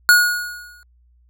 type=tone with exponential decay; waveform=square; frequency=1448 Hz; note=F#6; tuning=38 cents flat; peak=-7 dBFS; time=0.09-0.83 s; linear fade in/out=0 ms; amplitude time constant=160 ms; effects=added 60 Hz sine -52 dBFS peak until 1.29 s